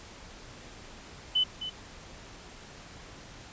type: tone with echo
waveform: sine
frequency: 3015 Hz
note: F#7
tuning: 32 cents sharp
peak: -22 dBFS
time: 1.35-1.44 s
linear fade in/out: 10 ms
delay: 260 ms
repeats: 1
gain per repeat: -11 dB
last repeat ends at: 1.7 s
effects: pink hiss -48 dBFS RMS until 3.52 s + resampled to 16000 Hz